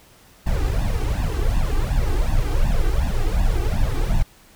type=noise with flanger; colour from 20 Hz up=brown; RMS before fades=-19 dBFS; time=0.46-4.23 s; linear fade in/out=10 ms; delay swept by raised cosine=1.1 to 2.6 ms; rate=2.7 Hz; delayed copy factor=+1; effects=pink hiss -51 dBFS RMS until 4.55 s